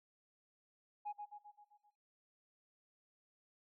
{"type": "tone with echo", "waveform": "sine", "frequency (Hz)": 830.6, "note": "G#5", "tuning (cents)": 0, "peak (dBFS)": -38, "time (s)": [1.05, 1.13], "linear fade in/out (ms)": 20, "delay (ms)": 130, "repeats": 6, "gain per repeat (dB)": -5, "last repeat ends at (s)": 1.91, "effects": ["noise-tail reverb RT60 0.8 s tail -23 dB re dry", "tanh soft clip ceiling -37 dBFS"]}